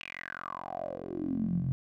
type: tone with band-pass filter sweep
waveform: 10% pulse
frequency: 44.74 Hz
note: F1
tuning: 43 cents sharp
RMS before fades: -35 dBFS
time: 0.01-1.72 s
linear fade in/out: 0 ms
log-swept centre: 2700 to 130 Hz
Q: 8
effects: none